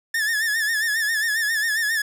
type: tone with vibrato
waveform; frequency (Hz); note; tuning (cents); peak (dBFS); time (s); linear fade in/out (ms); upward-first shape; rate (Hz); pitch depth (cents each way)
45% pulse; 1760; A6; 0; -20; 0.14-2.02; 5; sine; 7.4; 85
effects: none